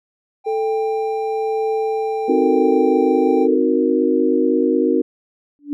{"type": "tone with pitch glide", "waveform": "triangle", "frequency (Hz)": [792, 784.7], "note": ["G5", "G5"], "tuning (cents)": [18, 2], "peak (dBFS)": -22, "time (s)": [0.44, 3.48], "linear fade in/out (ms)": 50, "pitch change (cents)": -16, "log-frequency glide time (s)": [2, 3.02]}
{"type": "tone with tremolo", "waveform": "sine", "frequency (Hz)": 440, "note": "A4", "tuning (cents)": 0, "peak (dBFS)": -17, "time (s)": [0.46, 3.57], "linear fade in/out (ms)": 10, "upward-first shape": "triangle", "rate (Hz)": 1, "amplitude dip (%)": 35}
{"type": "chord", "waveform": "sine", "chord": "C half-diminished seventh", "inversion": "none", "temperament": "equal with one note detuned", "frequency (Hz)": [261.6, 311.1, 367.4, 466.2], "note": ["C4", "Eb4", "Gb4", "Bb4"], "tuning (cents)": [0, 0, -12, 0], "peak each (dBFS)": -19, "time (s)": [2.28, 5.02], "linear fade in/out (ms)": 10}
{"type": "tone with exponential growth", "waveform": "sine", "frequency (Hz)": 290, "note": "D4", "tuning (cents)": -22, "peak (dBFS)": -17, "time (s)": [5.59, 5.73], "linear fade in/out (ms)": 0, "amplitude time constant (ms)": 29}
{"effects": []}